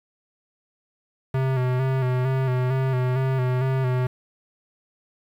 square tone with vibrato, 129.4 Hz, C3, 19 cents flat, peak -21 dBFS, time 1.34-4.07 s, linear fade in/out 5 ms, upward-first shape square, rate 2.2 Hz, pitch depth 38 cents each way, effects low-pass 2000 Hz 12 dB/octave + 8-bit

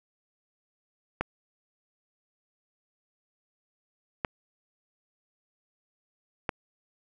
clicks, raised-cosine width 0.5 ms, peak -12 dBFS, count 3, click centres 1.21 / 4.248 / 6.492 s, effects none

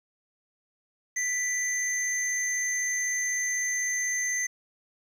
sine tone pair together, 1975.5 / 6272 Hz, B6 / G8, 0 / 0 cents, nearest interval octave + minor sixth, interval 2000 cents, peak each -27 / -27 dBFS, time 1.16-4.47 s, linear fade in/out 10 ms, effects tanh soft clip ceiling -22 dBFS + 9-bit

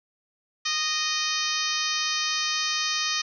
harmonic tone with a mistuned harmonic, 619 Hz, D#5, 9 cents flat, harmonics 2 / 3 / 4 / 5 / 6 / 7 / 8 / 9 / 10, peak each -33 / -33 / -33 / -33 / -33 / -33 / -33 / -33 / -33 dBFS, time 0.65-3.22 s, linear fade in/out 10 ms, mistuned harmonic 10, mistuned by -17 cents, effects none

